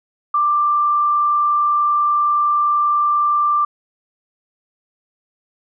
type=tone with frequency modulation; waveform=sine; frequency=1181 Hz; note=D6; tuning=9 cents sharp; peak=-13 dBFS; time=0.34-3.65 s; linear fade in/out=5 ms; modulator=30.5 Hz; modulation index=0.28; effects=none